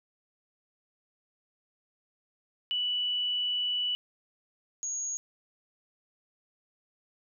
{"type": "tone pair in turn", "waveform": "sine", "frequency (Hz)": [2960, 6645], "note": ["F#7", "G#8"], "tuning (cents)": [0, 0], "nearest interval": "octave + major second", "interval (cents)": 1400, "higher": "second", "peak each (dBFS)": [-27, -31], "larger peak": "first", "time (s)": [[2.71, 3.95], [4.83, 5.17]], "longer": "first", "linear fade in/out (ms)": 0, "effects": []}